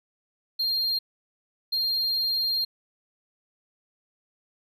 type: tone bursts at uneven times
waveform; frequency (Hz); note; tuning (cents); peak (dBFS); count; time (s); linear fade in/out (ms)
triangle; 4205; C8; +8; -22; 2; 0.59-0.99 / 1.72-2.65; 10
effects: none